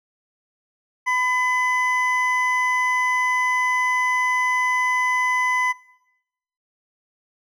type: tone pair together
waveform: triangle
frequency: 1003 / 2015 Hz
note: B5 / B6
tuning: +26 / +34 cents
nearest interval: octave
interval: 1208 cents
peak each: -20 / -19 dBFS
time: 1.06-5.73 s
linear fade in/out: 20 ms
effects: noise-tail reverb RT60 0.9 s tail -22 dB re dry